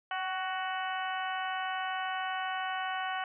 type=harmonic tone with a mistuned harmonic; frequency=372.1 Hz; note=F#4; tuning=10 cents sharp; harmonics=2 / 3 / 4 / 5 / 6 / 7 / 8; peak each=-35 / -39 / -38 / -42 / -47 / -48 / -43 dBFS; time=0.11-3.24 s; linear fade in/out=2 ms; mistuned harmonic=2; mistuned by=+26 cents; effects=none